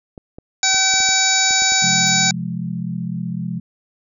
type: clicks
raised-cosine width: 2 ms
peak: -22 dBFS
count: 9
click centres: 0.178 / 0.385 / 0.745 / 0.94 / 1.004 / 1.09 / 1.508 / 1.621 / 1.721 s
type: harmonic tone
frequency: 765 Hz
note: G5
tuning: 42 cents flat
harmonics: 1 / 2 / 3 / 5 / 6 / 7 / 8 / 9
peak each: -24 / -23 / -22 / -21 / -23 / -24 / -24 / -18 dBFS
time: 0.63-2.31 s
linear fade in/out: 2 ms
type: chord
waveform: sine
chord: F minor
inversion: second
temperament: equal with one note detuned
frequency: 130.81 / 174.61 / 210.6 Hz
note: C3 / F3 / Ab3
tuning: 0 / 0 / +24 cents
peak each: -28 / -24 / -28 dBFS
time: 1.82-3.6 s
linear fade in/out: 10 ms
type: noise with exponential decay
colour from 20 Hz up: blue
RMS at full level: -37 dBFS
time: 2.07-2.15 s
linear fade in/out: 0 ms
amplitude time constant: 17 ms
effects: none